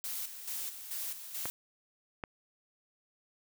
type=noise with tremolo; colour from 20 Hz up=blue; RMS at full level=-38 dBFS; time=0.04-1.5 s; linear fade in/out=0 ms; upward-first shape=square; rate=2.3 Hz; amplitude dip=60%
type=clicks; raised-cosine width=0.5 ms; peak=-22 dBFS; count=2; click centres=1.456 / 2.238 s
effects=none